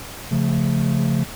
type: chord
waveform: triangle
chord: Db augmented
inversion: none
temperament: equal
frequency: 138.59 / 174.61 / 220 Hz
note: Db3 / F3 / A3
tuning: 0 / 0 / 0 cents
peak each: -18 / -20 / -20 dBFS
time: 0.31-1.24 s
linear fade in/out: 10 ms
effects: pink hiss -35 dBFS RMS until 1.35 s